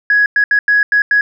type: tone bursts at uneven times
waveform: sine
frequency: 1670 Hz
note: G#6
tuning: 9 cents sharp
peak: -7 dBFS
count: 6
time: 0.1-0.26 / 0.36-0.44 / 0.51-0.59 / 0.68-0.83 / 0.92-1.02 / 1.11-1.21 s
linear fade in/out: 2 ms
effects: tanh soft clip ceiling -3 dBFS